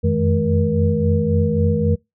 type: tone cluster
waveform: sine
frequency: 88.9 / 92.6 / 159.6 / 212.8 / 474.8 Hz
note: F2 / F#2 / D#3 / G#3 / A#4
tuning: +31 / +2 / +44 / +42 / +32 cents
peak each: -21 dBFS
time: 0.03-1.96 s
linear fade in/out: 20 ms
effects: noise-tail reverb RT60 0.2 s tail -25 dB re dry